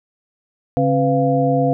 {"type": "tone cluster", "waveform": "sine", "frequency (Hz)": [141.4, 269.8, 499.4, 692], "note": ["C#3", "C#4", "B4", "F5"], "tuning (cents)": [35, -47, 19, -16], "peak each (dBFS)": -19, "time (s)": [0.77, 1.73], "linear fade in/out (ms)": 0, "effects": []}